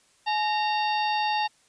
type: harmonic tone with a mistuned harmonic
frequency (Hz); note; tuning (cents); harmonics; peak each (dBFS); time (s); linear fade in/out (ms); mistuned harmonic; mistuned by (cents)
920; A#5; -23; 1 / 2 / 3 / 4 / 5 / 6; -24 / -34 / -33 / -35 / -36 / -47; 0.26-1.48; 20; 1; -140
effects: white hiss -62 dBFS RMS until 1.68 s + resampled to 22050 Hz